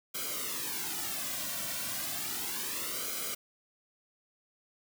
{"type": "noise with flanger", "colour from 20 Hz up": "white", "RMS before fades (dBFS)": -36, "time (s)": [0.14, 3.35], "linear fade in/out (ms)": 10, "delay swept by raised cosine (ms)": [1.1, 2.4], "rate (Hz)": 0.33, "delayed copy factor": -0.85, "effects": []}